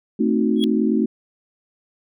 sine chord, A diminished seventh, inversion none, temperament equal with one note detuned, 222 / 261.6 / 311.1 / 370 Hz, A3 / C4 / Eb4 / Gb4, +16 / 0 / 0 / 0 cents, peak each -19 / -22 / -22 / -24 dBFS, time 0.19-1.06 s, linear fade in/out 10 ms
triangle tone with exponential growth, 3322 Hz, G#7, in tune, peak -17 dBFS, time 0.56-0.64 s, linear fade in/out 0 ms, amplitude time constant 17 ms
effects none

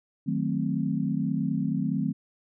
sine chord, D# diminished seventh, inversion none, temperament equal, 155.56 / 185 / 220 / 261.6 Hz, D#3 / F#3 / A3 / C4, 0 / 0 / 0 / 0 cents, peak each -30 dBFS, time 0.26-2.13 s, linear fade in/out 20 ms, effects none

